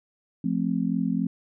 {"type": "chord", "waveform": "sine", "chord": "F major", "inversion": "none", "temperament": "just", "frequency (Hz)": [174.61, 218.3, 261.9], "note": ["F3", "A3", "C4"], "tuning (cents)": [0, -13, 2], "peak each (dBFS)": -27, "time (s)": [0.44, 1.27], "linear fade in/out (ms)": 5, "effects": []}